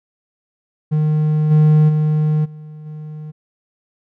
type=tone with level steps; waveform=triangle; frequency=153.2 Hz; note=D#3; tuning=27 cents flat; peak=-11 / -6 / -11 / -30 / -26 dBFS; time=0.91-3.32 s; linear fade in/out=20 ms; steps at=1.5 / 1.88 / 2.44 / 2.85 s; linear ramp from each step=20 ms; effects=none